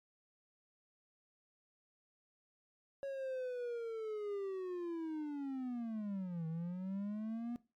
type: linear two-way sweep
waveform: triangle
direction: down then up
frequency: 554.4 to 159.2 to 242.1 Hz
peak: -36 dBFS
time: 3.03-7.56 s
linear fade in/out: 0 ms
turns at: 6.47 s
effects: noise-tail reverb RT60 0.3 s tail -18 dB re dry + MP3 64 kbps